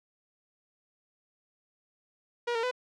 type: tone with pitch steps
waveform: sawtooth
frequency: 477.9 / 457.1 / 501 Hz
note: A#4 / A#4 / B4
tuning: +43 / -34 / +25 cents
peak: -24 dBFS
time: 2.47-2.713 s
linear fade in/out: 10 ms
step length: 81 ms
effects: low-pass 4000 Hz 12 dB/octave